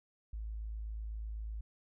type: tone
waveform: sine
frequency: 54 Hz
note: A1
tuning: 32 cents flat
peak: -38 dBFS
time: 0.33-1.61 s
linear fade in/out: 5 ms
effects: none